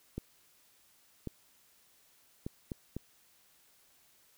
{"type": "clicks", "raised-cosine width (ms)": 3, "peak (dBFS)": -24, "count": 5, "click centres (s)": [0.18, 1.273, 2.465, 2.718, 2.966], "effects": ["white hiss -66 dBFS RMS until 4.37 s"]}